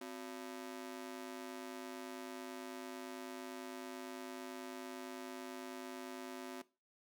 sawtooth ring-modulated tone, 314.3 Hz, D#4, 18 cents sharp, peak -38 dBFS, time 0.01-6.62 s, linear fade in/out 5 ms, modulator 54.5 Hz, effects noise-tail reverb RT60 0.3 s tail -18 dB re dry

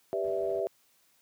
sine chord, E minor seventh, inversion first, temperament equal, 392 / 493.9 / 587.3 / 659.3 Hz, G4 / B4 / D5 / E5, 0 / 0 / 0 / 0 cents, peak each -32 / -36 / -36 / -32 dBFS, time 0.13-0.67 s, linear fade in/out 0 ms
brown noise, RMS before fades -49 dBFS, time 0.24-0.6 s, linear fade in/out 2 ms
effects white hiss -67 dBFS RMS until 1.21 s + high-pass 100 Hz 12 dB/octave

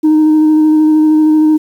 sine tone with vibrato, 309.3 Hz, D#4, 10 cents flat, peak -3 dBFS, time 0.03-1.58 s, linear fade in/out 20 ms, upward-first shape square, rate 13 Hz, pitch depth 11 cents each way, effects tanh soft clip ceiling -4 dBFS + 7-bit

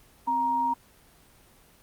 sine tone pair together, 261.6 / 939.3 Hz, C4 / A#5, 0 / +13 cents, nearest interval octave + minor seventh, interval 2213 cents, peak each -35 / -23 dBFS, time 0.27-0.74 s, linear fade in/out 10 ms, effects pink hiss -57 dBFS RMS until 1.82 s + Opus 24 kbps

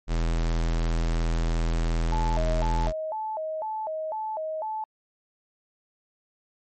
square tone, 41.41 Hz, E1, 9 cents sharp, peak -23 dBFS, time 0.07-2.93 s, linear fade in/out 50 ms
sine tone with vibrato, 740 Hz, F#5, in tune, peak -28 dBFS, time 2.12-4.84 s, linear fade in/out 2 ms, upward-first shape square, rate 2 Hz, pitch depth 280 cents each way
effects MP3 32 kbps

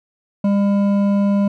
sine tone with hard clipping, 200.8 Hz, G3, 42 cents sharp, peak -15 dBFS, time 0.44-1.48 s, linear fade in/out 5 ms, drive 9 dB, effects none

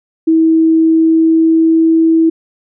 sine tone with pitch glide, 323 to 325.4 Hz, E4 to E4, -35 to -22 cents, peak -6 dBFS, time 0.27-2.3 s, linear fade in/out 10 ms, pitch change +13 cents, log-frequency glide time 0.79-2.02 s, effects none

